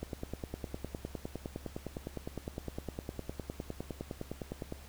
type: click train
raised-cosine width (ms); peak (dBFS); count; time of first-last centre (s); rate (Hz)
2; -24; 47; 0.03-4.724; 9.8
effects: added 69 Hz sine -50 dBFS peak until 4.88 s + pink hiss -55 dBFS RMS until 4.88 s